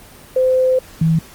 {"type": "tone pair in turn", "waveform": "sine", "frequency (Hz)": [515, 162.21], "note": ["C5", "E3"], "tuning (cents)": [-28, -28], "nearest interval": "octave + minor sixth", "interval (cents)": 2000, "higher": "first", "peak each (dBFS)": -11, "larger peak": "neither", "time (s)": [[0.36, 0.79], [1.01, 1.19]], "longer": "first", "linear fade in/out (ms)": 5, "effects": ["pink hiss -41 dBFS RMS until 1.34 s", "Opus 24 kbps"]}